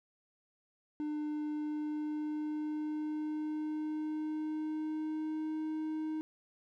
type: tone with pitch glide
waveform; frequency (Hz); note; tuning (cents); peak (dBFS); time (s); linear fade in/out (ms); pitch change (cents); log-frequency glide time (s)
triangle; 300.7 to 312; D4 to D#4; +41 to +5; -32; 1-6.21; 0; +64; 1.48-5.6
effects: none